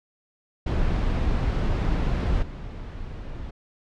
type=noise with level steps; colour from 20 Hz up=brown; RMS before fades=-23 / -35 dBFS; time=0.66-3.51 s; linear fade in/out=10 ms; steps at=2.42 s; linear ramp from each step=10 ms; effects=low-pass 4000 Hz 12 dB/octave